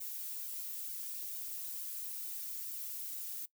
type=noise with flanger; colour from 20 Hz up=violet; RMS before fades=-42 dBFS; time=0-3.46 s; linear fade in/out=10 ms; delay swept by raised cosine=1.3 to 3.4 ms; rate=2.2 Hz; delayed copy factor=+0.65; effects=noise-tail reverb RT60 0.1 s tail -20 dB re dry